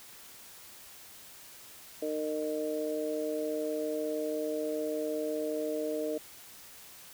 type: harmonic tone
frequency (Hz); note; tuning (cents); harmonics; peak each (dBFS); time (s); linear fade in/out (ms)
153.2; D#3; -27; 2 / 3 / 4; -36 / -34 / -35; 2.02-6.18; 5
effects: white hiss -51 dBFS RMS until 7.13 s